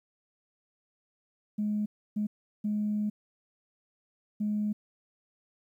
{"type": "tone bursts at uneven times", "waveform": "sine", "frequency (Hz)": 210, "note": "G#3", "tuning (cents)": 19, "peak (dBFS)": -26, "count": 4, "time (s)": [[1.58, 1.86], [2.16, 2.27], [2.64, 3.1], [4.4, 4.73]], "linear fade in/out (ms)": 10, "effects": ["tanh soft clip ceiling -22 dBFS", "11-bit"]}